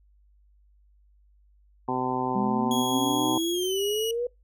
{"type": "harmonic tone", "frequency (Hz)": 127.7, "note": "C3", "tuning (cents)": -42, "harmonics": [1, 2, 3, 4, 5, 6, 7, 8], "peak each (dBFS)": [-38, -31, -32, -38, -42, -32, -30, -34], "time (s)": [1.88, 3.38], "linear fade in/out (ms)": 5}
{"type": "exponential sweep", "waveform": "sine", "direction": "up", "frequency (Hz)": [199.1, 493.9], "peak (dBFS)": -25, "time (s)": [2.35, 4.27], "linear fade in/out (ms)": 5}
{"type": "tone with pitch glide", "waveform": "sawtooth", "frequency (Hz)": [3322, 2909], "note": ["G#7", "F#7"], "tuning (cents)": [0, -30], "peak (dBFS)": -27, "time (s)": [2.71, 4.11], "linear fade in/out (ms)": 2, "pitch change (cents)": -230, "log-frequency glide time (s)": [3.51, 3.82]}
{"effects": ["noise-tail reverb RT60 0.2 s tail -23 dB re dry", "added 50 Hz sine -57 dBFS peak until 4.43 s"]}